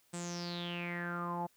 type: tone with low-pass filter sweep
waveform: sawtooth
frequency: 173.7 Hz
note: F3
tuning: 9 cents flat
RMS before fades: -39 dBFS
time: 0.13-1.47 s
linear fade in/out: 10 ms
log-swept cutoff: 8300 to 790 Hz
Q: 9.2
effects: white hiss -70 dBFS RMS until 1.56 s